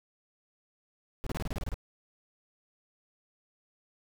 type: noise bursts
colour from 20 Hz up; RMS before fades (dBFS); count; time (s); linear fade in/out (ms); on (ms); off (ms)
brown; -33; 10; 1.24-1.742; 0; 25; 28
effects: none